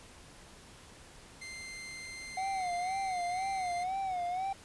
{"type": "tone", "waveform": "sawtooth", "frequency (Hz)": 2088, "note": "C7", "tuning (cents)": -4, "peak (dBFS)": -39, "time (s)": [1.41, 3.84], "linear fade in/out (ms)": 10}
{"type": "tone with vibrato", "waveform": "triangle", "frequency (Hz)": 740, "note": "F#5", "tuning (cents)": 0, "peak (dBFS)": -30, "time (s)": [2.37, 4.53], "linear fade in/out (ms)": 5, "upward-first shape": "sine", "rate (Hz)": 2, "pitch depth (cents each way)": 96}
{"effects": ["pink hiss -54 dBFS RMS until 4.64 s", "resampled to 24000 Hz"]}